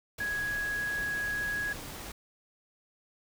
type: tone in noise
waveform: sine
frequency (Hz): 1664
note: G#6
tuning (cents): +3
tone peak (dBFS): -30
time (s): 0.2-1.73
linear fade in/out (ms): 5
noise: pink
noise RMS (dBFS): -42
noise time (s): 0.18-2.12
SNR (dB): +9
effects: none